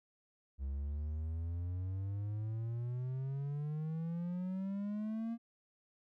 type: exponential sweep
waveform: triangle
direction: up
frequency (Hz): 66.5 to 233.9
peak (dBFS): -34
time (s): 0.58-5.38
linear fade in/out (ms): 50
effects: none